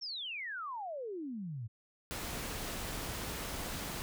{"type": "exponential sweep", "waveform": "sine", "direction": "down", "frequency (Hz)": [5588, 104.7], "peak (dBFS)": -38, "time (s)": [0.01, 1.68], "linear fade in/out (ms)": 20}
{"type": "noise", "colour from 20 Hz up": "pink", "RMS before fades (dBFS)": -40, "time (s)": [2.11, 4.02], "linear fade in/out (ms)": 0}
{"effects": []}